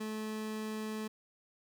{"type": "tone", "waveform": "30% pulse", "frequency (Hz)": 216.6, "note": "A3", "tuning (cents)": -27, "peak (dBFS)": -34, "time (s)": [0, 1.08], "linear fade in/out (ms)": 10, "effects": []}